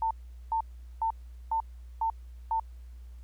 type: tone bursts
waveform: sine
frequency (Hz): 899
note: A5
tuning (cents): +37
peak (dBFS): -25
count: 6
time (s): 0.02-2.598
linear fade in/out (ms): 2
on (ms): 88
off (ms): 410
effects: added 60 Hz sine -43 dBFS peak until 3.23 s + pink hiss -68 dBFS RMS until 3.23 s